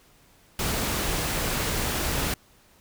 pink noise, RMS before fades -27 dBFS, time 0.59-2.34 s, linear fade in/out 2 ms, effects pink hiss -58 dBFS RMS until 2.8 s

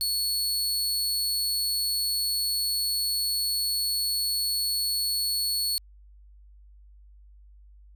sawtooth tone, 4400 Hz, C#8, 14 cents flat, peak -22 dBFS, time 0.01-5.78 s, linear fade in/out 0 ms, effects added 50 Hz sine -49 dBFS peak until 7.95 s

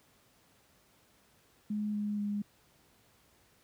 sine tone with pitch steps, 210 / 207.7 / 205.4 Hz, G#3 / G#3 / G#3, +19 / 0 / -19 cents, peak -31 dBFS, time 1.7-2.42 s, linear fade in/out 5 ms, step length 240 ms, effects pink hiss -66 dBFS RMS until 3.63 s + high-pass 60 Hz 12 dB/octave

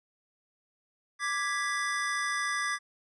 square chord, G# diminished, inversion second, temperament equal, 1174.7 / 1661.2 / 1975.5 Hz, D6 / G#6 / B6, 0 / 0 / 0 cents, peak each -34 dBFS, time 1.19-2.79 s, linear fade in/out 50 ms, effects resampled to 24000 Hz

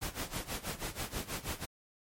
pink noise with tremolo, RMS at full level -36 dBFS, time 0.01-1.66 s, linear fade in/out 20 ms, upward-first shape sine, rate 6.2 Hz, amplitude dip 85%, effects MP3 64 kbps

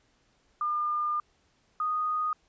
sine tone pair in turn, 1206 / 1239.2 Hz, D6 / D#6, +46 / -7 cents, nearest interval unison, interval 47 cents, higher second, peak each -26 dBFS, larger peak neither, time 0.61-1.2 / 1.8-2.33 s, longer first, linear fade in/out 2 ms, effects pink hiss -68 dBFS RMS until 2.48 s + resampled to 16000 Hz

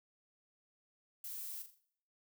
violet noise with echo, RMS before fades -45 dBFS, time 1.24-1.62 s, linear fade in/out 2 ms, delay 42 ms, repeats 4, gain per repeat -8 dB, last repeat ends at 1.788 s, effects noise-tail reverb RT60 0.6 s tail -17 dB re dry

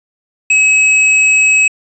triangle tone with hard clipping, 2563 Hz, E7, 49 cents flat, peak -8 dBFS, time 0.5-1.68 s, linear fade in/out 5 ms, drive 18 dB, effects resampled to 22050 Hz

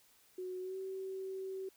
sine tone with pitch glide, 367.9 to 381.5 Hz, F#4 to G4, -10 to -47 cents, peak -39 dBFS, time 0.38-1.69 s, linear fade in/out 5 ms, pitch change +63 cents, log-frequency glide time 0.61-0.77 s, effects white hiss -67 dBFS RMS until 1.76 s

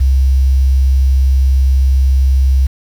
sine tone with quantisation, 66.3 Hz, C2, 23 cents sharp, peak -7 dBFS, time 0-2.67 s, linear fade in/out 10 ms, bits 6, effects none

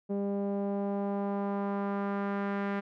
sawtooth tone with low-pass filter sweep, 200 Hz, G3, 35 cents sharp, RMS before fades -32 dBFS, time 0.09-2.81 s, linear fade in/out 20 ms, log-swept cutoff 500 to 1800 Hz, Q 1.6, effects none

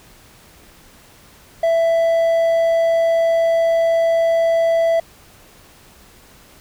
triangle tone, 663 Hz, E5, 10 cents sharp, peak -11 dBFS, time 1.63-5 s, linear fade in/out 5 ms, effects pink hiss -47 dBFS RMS until 6.6 s

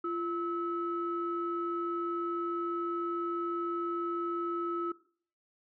sine tone pair together, 343.7 / 1297.6 Hz, F4 / E6, -28 / -28 cents, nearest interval octave + major seventh, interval 2300 cents, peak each -33 / -34 dBFS, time 0.04-4.92 s, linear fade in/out 5 ms, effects noise-tail reverb RT60 0.5 s tail -18 dB re dry + tanh soft clip ceiling -23 dBFS

